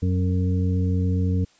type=harmonic tone with a mistuned harmonic; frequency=91.4 Hz; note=F#2; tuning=21 cents flat; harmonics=1 / 2 / 3 / 5; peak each=-20 / -26 / -30 / -34 dBFS; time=0.02-1.45 s; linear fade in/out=10 ms; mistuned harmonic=2; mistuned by=+15 cents; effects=white hiss -58 dBFS RMS until 1.59 s + resampled to 16000 Hz